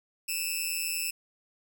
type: tone with amplitude modulation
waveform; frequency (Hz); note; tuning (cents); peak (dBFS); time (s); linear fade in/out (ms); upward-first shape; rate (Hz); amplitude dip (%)
10% pulse; 2632; E7; -3; -17; 0.28-1.11; 10; sine; 169; 85
effects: none